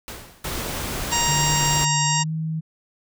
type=noise with exponential decay; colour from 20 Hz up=pink; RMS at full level=-32 dBFS; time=0.08-0.68 s; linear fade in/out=0 ms; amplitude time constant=130 ms
type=noise; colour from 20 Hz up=pink; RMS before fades=-28 dBFS; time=0.44-1.85 s; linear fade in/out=5 ms
type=harmonic tone; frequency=938 Hz; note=A#5; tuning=11 cents sharp; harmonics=1 / 2 / 3 / 4 / 5 / 6 / 7 / 8; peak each=-24 / -30 / -28 / -33 / -32 / -27 / -33 / -24 dBFS; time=1.11-2.24 s; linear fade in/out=20 ms
type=tone with pitch glide; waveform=sine; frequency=147.7 to 159.22 Hz; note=D3 to D#3; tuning=+10 to +40 cents; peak=-23 dBFS; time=1.27-2.61 s; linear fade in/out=20 ms; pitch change=+130 cents; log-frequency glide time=2.07-2.32 s
effects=none